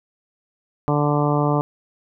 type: harmonic tone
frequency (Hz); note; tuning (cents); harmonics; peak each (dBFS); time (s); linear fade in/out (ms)
146.83; D3; 0; 1 / 2 / 3 / 4 / 5 / 6 / 7 / 8; -20 / -23 / -25 / -26 / -27 / -28 / -28 / -29; 0.88-1.61; 0
effects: none